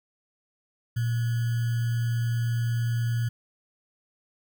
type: tone with sample-and-hold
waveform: sine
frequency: 117.2 Hz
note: A#2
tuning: 10 cents sharp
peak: -23 dBFS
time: 0.96-3.29 s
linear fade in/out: 10 ms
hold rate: 1575 Hz
effects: none